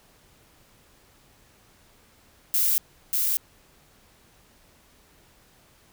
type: noise with echo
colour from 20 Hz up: violet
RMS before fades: -22 dBFS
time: 2.54-2.78 s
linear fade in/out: 0 ms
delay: 590 ms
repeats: 1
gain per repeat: -2 dB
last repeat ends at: 3.37 s
effects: pink hiss -58 dBFS RMS until 5.92 s